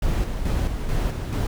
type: noise with tremolo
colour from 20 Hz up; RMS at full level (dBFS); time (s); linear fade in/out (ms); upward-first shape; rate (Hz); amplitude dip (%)
brown; -22; 0.02-1.47; 5; square; 2.3; 45
effects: none